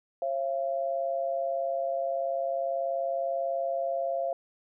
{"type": "tone pair together", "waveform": "sine", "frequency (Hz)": [540, 680.4], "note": ["C#5", "F5"], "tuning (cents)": [-45, -45], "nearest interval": "major third", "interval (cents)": 400, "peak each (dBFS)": [-31, -29], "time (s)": [0.22, 4.33], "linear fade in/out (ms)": 2, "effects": []}